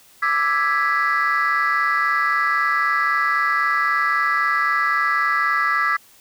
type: chord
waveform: sine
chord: E dominant seventh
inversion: third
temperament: equal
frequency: 1174.7 / 1318.5 / 1661.2 / 1975.5 Hz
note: D6 / E6 / G#6 / B6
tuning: 0 / 0 / 0 / 0 cents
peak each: -21 dBFS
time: 0.22-5.97 s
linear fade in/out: 10 ms
effects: tanh soft clip ceiling -11 dBFS + white hiss -51 dBFS RMS until 6.2 s